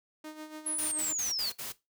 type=tone with tremolo; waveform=sawtooth; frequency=308.7 Hz; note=D#4; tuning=14 cents flat; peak=-36 dBFS; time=0.24-1.13 s; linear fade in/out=5 ms; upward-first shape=sine; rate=7 Hz; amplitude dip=65%
type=linear sweep; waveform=sine; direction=down; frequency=10760 to 4186 Hz; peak=-30 dBFS; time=0.66-1.5 s; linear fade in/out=5 ms
type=noise bursts; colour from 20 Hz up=white; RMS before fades=-39 dBFS; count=5; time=0.78-1.724 s; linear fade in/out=10 ms; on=140 ms; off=61 ms
effects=noise-tail reverb RT60 0.2 s tail -17 dB re dry